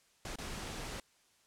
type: noise with dropouts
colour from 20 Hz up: pink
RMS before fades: -42 dBFS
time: 0.25-1 s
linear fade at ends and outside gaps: 2 ms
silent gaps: 0.358-0.385 s
effects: white hiss -69 dBFS RMS until 1.46 s + low-pass 9000 Hz 12 dB/octave